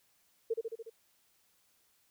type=tone with echo; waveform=sine; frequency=453.4 Hz; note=A#4; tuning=48 cents flat; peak=-28 dBFS; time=0.5-0.54 s; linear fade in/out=10 ms; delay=72 ms; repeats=5; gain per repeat=-3 dB; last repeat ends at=0.9 s; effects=white hiss -71 dBFS RMS until 2.1 s